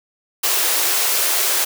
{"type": "high-pass noise", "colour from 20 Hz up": "white", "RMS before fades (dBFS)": -18, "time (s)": [0.43, 1.65], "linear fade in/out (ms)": 10, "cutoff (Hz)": 340, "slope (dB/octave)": 48, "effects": []}